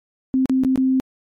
sine tone with dropouts, 261.6 Hz, C4, in tune, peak -14 dBFS, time 0.34-1 s, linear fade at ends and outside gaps 0 ms, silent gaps 0.457-0.496 / 0.636-0.648 / 0.758-0.776 s, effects MP3 64 kbps

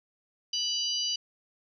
harmonic tone with a mistuned harmonic, 986 Hz, B5, 3 cents flat, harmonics 3 / 4 / 5 / 6, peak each -31 / -41 / -31 / -36 dBFS, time 0.53-1.16 s, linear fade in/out 5 ms, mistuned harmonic 5, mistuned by -62 cents, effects none

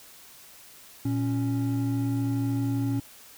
triangle tone pair together, 116.55 / 277.2 Hz, A#2 / C#4, 0 / 0 cents, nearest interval octave + minor third, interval 1500 cents, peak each -25 dBFS, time 1.05-3 s, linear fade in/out 5 ms, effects white hiss -50 dBFS RMS until 3.37 s

